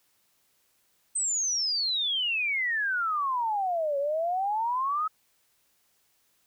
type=exponential two-way sweep; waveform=sine; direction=down then up; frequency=8370 to 550 to 1294 Hz; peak=-25 dBFS; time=1.15-5.08 s; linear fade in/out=10 ms; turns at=3.98 s; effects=white hiss -69 dBFS RMS until 6.46 s